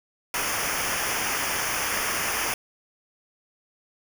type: noise with comb filter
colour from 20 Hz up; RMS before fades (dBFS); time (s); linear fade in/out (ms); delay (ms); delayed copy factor
pink; -27; 0.34-2.54; 2; 0.25; -0.85
effects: none